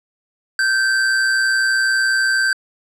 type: tone with amplitude modulation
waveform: square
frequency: 1557 Hz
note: G6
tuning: 12 cents flat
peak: -13 dBFS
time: 0.59-2.53 s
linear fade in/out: 2 ms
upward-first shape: sine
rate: 120 Hz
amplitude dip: 45%
effects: low-pass 8000 Hz 12 dB/octave